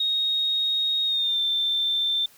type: tone with pitch glide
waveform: sine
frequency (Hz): 3742 to 3563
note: A#7 to A7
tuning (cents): +6 to +21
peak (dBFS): -21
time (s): 0-2.26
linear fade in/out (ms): 5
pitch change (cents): -85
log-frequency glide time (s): 1.05-1.4
effects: white hiss -54 dBFS RMS until 2.37 s